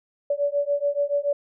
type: beating tone pair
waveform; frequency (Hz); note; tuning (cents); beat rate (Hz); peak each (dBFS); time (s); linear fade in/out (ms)
sine; 570 / 577; C#5 / D5; +48 / -31; 7; -24; 0.3-1.33; 5
effects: none